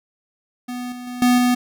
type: tone with level steps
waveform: square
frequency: 246.9 Hz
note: B3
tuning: in tune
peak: -27 / -32 / -29 / -13 / -15 dBFS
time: 0.68-1.55 s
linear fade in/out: 10 ms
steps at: 0.92 / 1.07 / 1.22 / 1.38 s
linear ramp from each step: 2 ms
effects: none